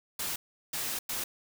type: noise bursts at uneven times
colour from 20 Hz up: white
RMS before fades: -34 dBFS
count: 3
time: 0.19-0.36 / 0.73-0.99 / 1.09-1.24 s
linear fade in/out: 5 ms
effects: none